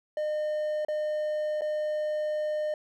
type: tone with dropouts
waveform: triangle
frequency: 608 Hz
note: D#5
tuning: 40 cents flat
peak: -25 dBFS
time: 0.17-2.74 s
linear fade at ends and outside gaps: 2 ms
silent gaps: 0.849-0.884 / 1.61-1.618 s
effects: none